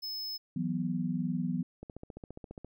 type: tone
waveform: square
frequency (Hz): 5200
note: E8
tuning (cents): -24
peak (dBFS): -36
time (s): 0.02-0.38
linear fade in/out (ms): 20
type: chord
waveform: sine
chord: E suspended second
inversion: none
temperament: equal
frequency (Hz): 164.81 / 185 / 246.9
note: E3 / F#3 / B3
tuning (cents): 0 / 0 / 0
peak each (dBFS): -34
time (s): 0.56-1.63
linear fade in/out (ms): 5
type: click train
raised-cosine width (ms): 2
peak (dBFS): -30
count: 13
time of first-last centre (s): 1.83-2.646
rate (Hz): 14.7
effects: none